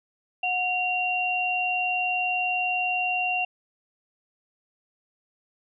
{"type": "tone pair together", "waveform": "sine", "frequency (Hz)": [730, 2760], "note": ["F#5", "F7"], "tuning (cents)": [-24, -21], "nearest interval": "octave + major seventh", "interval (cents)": 2303, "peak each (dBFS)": [-27, -25], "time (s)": [0.43, 3.45], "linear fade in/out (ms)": 5, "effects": []}